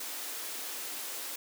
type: high-pass noise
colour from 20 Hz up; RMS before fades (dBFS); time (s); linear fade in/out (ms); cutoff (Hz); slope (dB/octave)
white; -39; 0-1.36; 5; 250; 48
effects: none